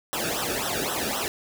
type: noise with flanger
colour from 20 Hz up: pink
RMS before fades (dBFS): -28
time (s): 0.13-1.28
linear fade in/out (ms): 0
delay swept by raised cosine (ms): 0.43 to 1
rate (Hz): 3.8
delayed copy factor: -1
effects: none